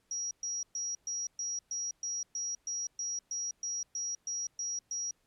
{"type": "tone bursts", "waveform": "sine", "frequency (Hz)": 5700, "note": "F8", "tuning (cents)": 34, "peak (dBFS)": -33, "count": 16, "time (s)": [0.11, 5.11], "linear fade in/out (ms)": 2, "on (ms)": 200, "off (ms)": 120, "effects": ["pink hiss -74 dBFS RMS until 5.26 s", "low-pass 12000 Hz 12 dB/octave"]}